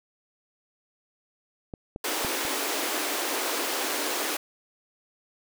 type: clicks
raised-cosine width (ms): 2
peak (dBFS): -23 / -21 / -19 / -26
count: 4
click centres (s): 1.738 / 1.961 / 2.248 / 2.451
type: high-pass noise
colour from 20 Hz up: pink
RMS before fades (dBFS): -29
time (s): 2.04-4.37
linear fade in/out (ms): 5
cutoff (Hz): 280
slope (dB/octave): 48
effects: none